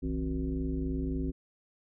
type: tone with frequency modulation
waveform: sine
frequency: 164.81 Hz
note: E3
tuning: in tune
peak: -29 dBFS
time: 0.02-1.32 s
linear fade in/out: 20 ms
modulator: 102 Hz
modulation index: 1.7
effects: none